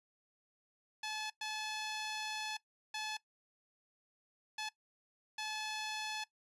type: tone bursts at uneven times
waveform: 10% pulse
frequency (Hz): 861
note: A5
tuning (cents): -38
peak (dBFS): -30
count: 5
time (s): 1.03-1.3 / 1.41-2.57 / 2.94-3.17 / 4.58-4.69 / 5.38-6.24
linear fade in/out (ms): 5
effects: noise-tail reverb RT60 0.1 s tail -19 dB re dry + resampled to 24000 Hz